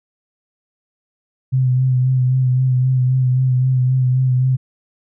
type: tone with vibrato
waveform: sine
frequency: 128.4 Hz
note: C3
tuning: 32 cents flat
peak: -12 dBFS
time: 1.52-4.57 s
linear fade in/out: 20 ms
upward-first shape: sine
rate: 3.8 Hz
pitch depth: 30 cents each way
effects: none